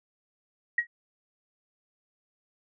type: tone with exponential decay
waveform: sine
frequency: 1900 Hz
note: A#6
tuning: 33 cents sharp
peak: -18 dBFS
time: 0.78-0.87 s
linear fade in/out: 5 ms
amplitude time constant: 19 ms
effects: none